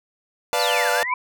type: chord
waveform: sawtooth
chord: B half-diminished seventh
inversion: none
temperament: equal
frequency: 493.9 / 587.3 / 698.5 / 880 Hz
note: B4 / D5 / F5 / A5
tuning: 0 / 0 / 0 / 0 cents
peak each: -21 dBFS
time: 0.53-1.03 s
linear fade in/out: 0 ms
type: exponential two-way sweep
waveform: sine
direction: down then up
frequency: 4699 to 1372 to 2361 Hz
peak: -24 dBFS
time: 0.59-1.14 s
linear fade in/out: 5 ms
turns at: 0.91 s
type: tone with exponential growth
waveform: sine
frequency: 1004 Hz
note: B5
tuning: 28 cents sharp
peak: -16 dBFS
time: 0.99-1.14 s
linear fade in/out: 5 ms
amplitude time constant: 31 ms
effects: none